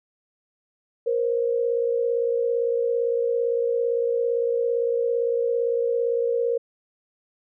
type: tone pair together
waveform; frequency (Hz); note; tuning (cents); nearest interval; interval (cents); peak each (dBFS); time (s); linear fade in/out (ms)
sine; 471.3 / 529; A#4 / C5; +19 / +19; major second; 200; -21 / -27; 1.06-6.58; 10
effects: none